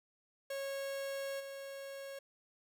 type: tone with level steps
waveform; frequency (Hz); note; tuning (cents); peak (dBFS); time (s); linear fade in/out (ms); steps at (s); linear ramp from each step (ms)
45% pulse; 549; C#5; -17; -38 / -44; 0.5-2.19; 5; 1.39; 20
effects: none